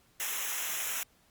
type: noise with comb filter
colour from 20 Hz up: white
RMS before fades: -34 dBFS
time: 0.2-1.03 s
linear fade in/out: 0 ms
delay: 0.22 ms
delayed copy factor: -0.9
effects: pink hiss -66 dBFS RMS until 1.3 s + Opus 48 kbps